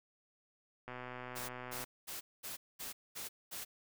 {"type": "click train", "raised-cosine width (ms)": 0.5, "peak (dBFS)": -30, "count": 121, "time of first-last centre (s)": [0.88, 1.84], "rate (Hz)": 125}
{"type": "noise bursts", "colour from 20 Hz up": "white", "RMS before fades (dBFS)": -44, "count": 7, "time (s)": [1.35, 3.65], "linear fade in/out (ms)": 20, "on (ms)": 140, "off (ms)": 220}
{"effects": []}